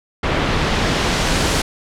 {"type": "noise with low-pass filter sweep", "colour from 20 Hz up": "pink", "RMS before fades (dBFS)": -18, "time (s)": [0.23, 1.62], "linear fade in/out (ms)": 5, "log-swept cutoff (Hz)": [2600, 8700], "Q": 0.77, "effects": []}